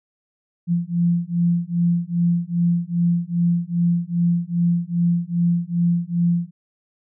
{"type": "beating tone pair", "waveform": "sine", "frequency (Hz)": [171, 173.5], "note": ["F3", "F3"], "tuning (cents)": [-36, -11], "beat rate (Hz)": 2.5, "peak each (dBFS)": -20, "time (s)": [0.67, 6.51], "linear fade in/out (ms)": 50, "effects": []}